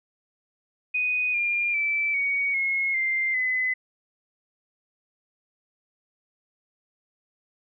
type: tone with pitch steps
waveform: sine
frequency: 2489 / 2404 / 2322 / 2243 / 2167 / 2093 / 2022 Hz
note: D#7 / D7 / D7 / C#7 / C#7 / C7 / B6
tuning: 0 / +40 / -20 / +20 / -40 / 0 / +40 cents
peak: -22 dBFS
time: 0.94-3.74 s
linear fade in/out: 10 ms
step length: 400 ms
effects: none